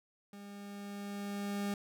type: tone with level ramp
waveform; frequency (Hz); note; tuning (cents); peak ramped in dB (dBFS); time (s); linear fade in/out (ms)
40% pulse; 201.9; G#3; -49; -47 to -32; 0.33-1.74; 2
effects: none